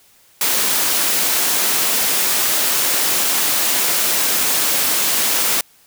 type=high-pass noise; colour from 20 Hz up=white; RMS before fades=-17 dBFS; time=0.41-5.61 s; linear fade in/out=2 ms; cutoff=200 Hz; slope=12 dB/octave; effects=white hiss -52 dBFS RMS until 5.86 s